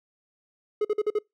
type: tone bursts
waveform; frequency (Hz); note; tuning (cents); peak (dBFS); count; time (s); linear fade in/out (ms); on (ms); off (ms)
triangle; 422.5; G#4; +30; -19; 5; 0.81-1.188; 5; 38; 47
effects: noise-tail reverb RT60 0.2 s tail -26 dB re dry